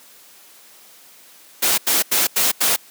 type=noise bursts; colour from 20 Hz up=white; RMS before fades=-17 dBFS; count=5; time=1.62-2.764 s; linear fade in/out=10 ms; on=160 ms; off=86 ms; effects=white hiss -47 dBFS RMS until 2.9 s + high-pass 200 Hz 12 dB/octave